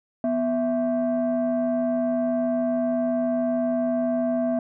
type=tone pair together; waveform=sine; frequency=247 / 659.3 Hz; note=B3 / E5; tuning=0 / 0 cents; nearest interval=octave + perfect fourth; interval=1700 cents; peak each=-22 dBFS; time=0.24-4.59 s; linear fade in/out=2 ms; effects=tanh soft clip ceiling -17 dBFS